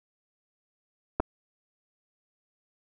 clicks, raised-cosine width 1 ms, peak -12 dBFS, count 2, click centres 1.199 / 1.202 s, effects none

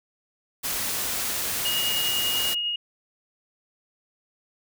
white noise, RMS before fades -28 dBFS, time 0.63-2.55 s, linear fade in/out 20 ms
sine tone with tremolo, 2869 Hz, F7, 46 cents sharp, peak -23 dBFS, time 1.65-2.76 s, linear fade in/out 5 ms, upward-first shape triangle, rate 10 Hz, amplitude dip 30%
effects none

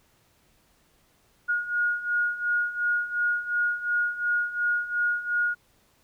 sine beating tone pair, 1436 / 1438.8 Hz, F6 / F#6, +48 / -49 cents, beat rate 2.8 Hz, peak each -29 / -25 dBFS, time 1.48-5.55 s, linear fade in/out 20 ms, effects pink hiss -64 dBFS RMS until 6.03 s

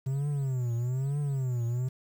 triangle tone with vibrato, 130.81 Hz, C3, in tune, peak -25 dBFS, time 0.06-1.89 s, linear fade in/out 10 ms, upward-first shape triangle, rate 1.1 Hz, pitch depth 210 cents each way, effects 9-bit

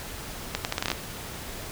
accelerating click train, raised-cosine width 0.2 ms, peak -8 dBFS, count 9, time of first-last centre 0.55-0.917 s, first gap 99 ms, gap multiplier 0.76, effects pink hiss -38 dBFS RMS until 1.71 s

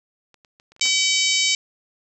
clicks, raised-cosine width 0.2 ms, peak -33 dBFS, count 9, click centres 0.343 / 0.448 / 0.599 / 0.72 / 0.764 / 0.796 / 0.85 / 0.931 / 1.036 s
harmonic tone, 762 Hz, G5, 49 cents flat, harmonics 3 / 4 / 5 / 6 / 7 / 8 / 9 / 10, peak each -23 / -24 / -25 / -26 / -26 / -27 / -28 / -28 dBFS, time 0.81-1.55 s, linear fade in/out 2 ms
5% pulse tone with exponential decay, 257.8 Hz, C4, 26 cents flat, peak -24 dBFS, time 0.85-0.97 s, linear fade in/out 1 ms, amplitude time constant 24 ms
effects none

